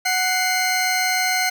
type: tone pair together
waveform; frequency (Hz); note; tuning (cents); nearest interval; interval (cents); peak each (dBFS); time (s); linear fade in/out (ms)
20% pulse; 740 / 2093; F#5 / C7; 0 / 0; octave + tritone; 1800; -16; 0.05-1.5; 10
effects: none